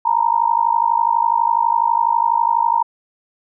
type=tone with amplitude modulation; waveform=sine; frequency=932.3 Hz; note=A#5; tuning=in tune; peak=-9 dBFS; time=0.05-2.83 s; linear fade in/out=10 ms; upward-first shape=sine; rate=52.1 Hz; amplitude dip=95%; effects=none